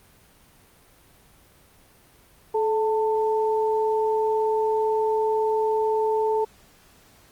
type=tone pair together; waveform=sine; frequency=432.8 / 891 Hz; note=A4 / A5; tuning=-29 / +22 cents; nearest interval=octave + minor second; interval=1251 cents; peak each=-21 / -25 dBFS; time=2.54-6.45 s; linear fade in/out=10 ms; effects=pink hiss -55 dBFS RMS until 7.31 s + Opus 32 kbps